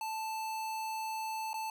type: tone with dropouts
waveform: square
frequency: 880 Hz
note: A5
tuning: in tune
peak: -36 dBFS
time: 0.01-1.7 s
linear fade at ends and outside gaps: 2 ms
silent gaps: 1.532-1.541 s
effects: none